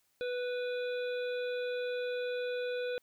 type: harmonic tone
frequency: 493.9 Hz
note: B4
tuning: in tune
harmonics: 1 / 3 / 5 / 7 / 8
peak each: -33 / -43 / -47 / -50 / -51 dBFS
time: 0.21-2.98 s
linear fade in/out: 0 ms
effects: white hiss -74 dBFS RMS until 3.02 s